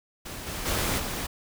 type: noise with level steps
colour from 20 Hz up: pink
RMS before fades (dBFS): -38 / -34 / -27 / -32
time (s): 0.25-1.27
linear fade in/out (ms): 10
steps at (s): 0.46 / 0.65 / 0.98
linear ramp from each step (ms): 20
effects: none